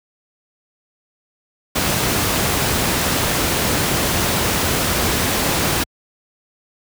pink noise, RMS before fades -18 dBFS, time 1.75-5.84 s, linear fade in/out 10 ms, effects high-pass 60 Hz 12 dB/octave

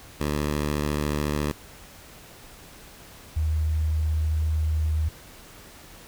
10% pulse / sine tone pair in turn, 74 / 78 Hz, D2 / D#2, +14 / +5 cents, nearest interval minor second, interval 91 cents, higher second, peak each -16 / -21 dBFS, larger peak first, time 0.2-1.52 / 3.36-5.09 s, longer second, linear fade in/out 10 ms, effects pink hiss -47 dBFS RMS until 6.07 s

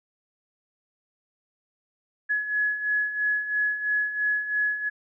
sine beating tone pair, 1690 / 1693 Hz, G#6 / G#6, +30 / +33 cents, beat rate 3 Hz, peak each -30 / -24 dBFS, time 2.29-4.9 s, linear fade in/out 20 ms, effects none

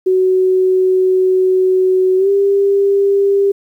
sine tone with pitch glide, 373 to 397.5 Hz, F#4 to G4, +14 to +24 cents, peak -9 dBFS, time 0.06-3.52 s, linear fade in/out 10 ms, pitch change +110 cents, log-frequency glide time 2.17-2.29 s, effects 8-bit

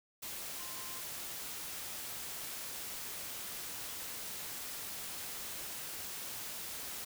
sine tone in noise, 1046.5 Hz, C6, in tune, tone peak -53 dBFS, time 0.59-1.01 s, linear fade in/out 10 ms, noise white, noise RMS -43 dBFS, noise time 0.22-7.05 s, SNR -13 dB, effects none

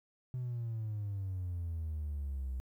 triangle exponential sweep, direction down, 127.9 to 63 Hz, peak -32 dBFS, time 0.34-2.6 s, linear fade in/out 0 ms, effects tanh soft clip ceiling -31 dBFS + 12-bit

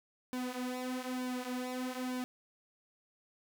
sawtooth tone with flanger, 252.5 Hz, B3, 39 cents sharp, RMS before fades -38 dBFS, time 0.33-2.24 s, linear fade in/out 0 ms, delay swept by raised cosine 1.5 to 7.3 ms, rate 1.1 Hz, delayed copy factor -0.75, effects 11-bit

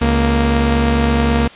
sawtooth tone pair together, 69.3 / 233.1 Hz, C#2 / A#3, 0 / 0 cents, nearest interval octave + major sixth, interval 2100 cents, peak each -11 dBFS, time 0.01-1.48 s, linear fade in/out 10 ms, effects white hiss -38 dBFS RMS until 1.55 s + resampled to 8000 Hz

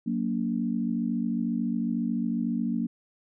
sine chord, Gb augmented, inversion none, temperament equal with one note detuned, 185 / 233.1 / 287.1 Hz, Gb3 / Bb3 / D4, 0 / 0 / -39 cents, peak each -31 / -27 / -33 dBFS, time 0.06-2.87 s, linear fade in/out 10 ms, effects none

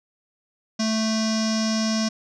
square tone with low-pass filter, 220 Hz, A3, in tune, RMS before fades -23 dBFS, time 0.79-2.09 s, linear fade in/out 10 ms, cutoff 5600 Hz, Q 7.9, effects none

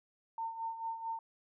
sine tone with tremolo, 907 Hz, A#5, 48 cents flat, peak -34 dBFS, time 0.38-1.19 s, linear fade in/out 2 ms, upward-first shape sine, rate 4.5 Hz, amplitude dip 65%, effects none

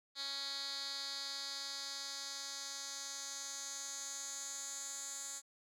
10% pulse tone with band-pass filter sweep, 277.2 Hz, C#4, in tune, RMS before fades -44 dBFS, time 0.15-5.42 s, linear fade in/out 50 ms, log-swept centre 4300 to 7500 Hz, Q 3.6, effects none

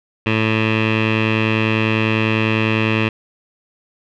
15% pulse tone with low-pass filter, 110 Hz, A2, in tune, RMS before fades -17 dBFS, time 0.26-3.09 s, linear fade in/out 5 ms, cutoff 2700 Hz, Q 5.2, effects none

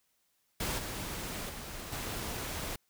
pink noise with level steps, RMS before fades -34 / -39 / -43 / -38 dBFS, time 0.6-2.76 s, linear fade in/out 5 ms, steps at 0.78 / 1.49 / 1.92 s, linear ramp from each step 5 ms, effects white hiss -75 dBFS RMS until 2.89 s

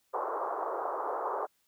white band-pass noise, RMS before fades -34 dBFS, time 0.13-1.47 s, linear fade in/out 20 ms, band 380 to 1200 Hz, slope 48 dB/octave, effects white hiss -73 dBFS RMS until 1.67 s

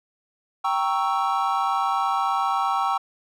triangle chord, G diminished seventh, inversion none, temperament equal, 784 / 932.3 / 1108.7 / 1318.5 Hz, G5 / Bb5 / Db6 / Fb6, 0 / 0 / 0 / 0 cents, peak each -23 / -26 / -24 / -25 dBFS, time 0.64-2.98 s, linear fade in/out 10 ms, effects none

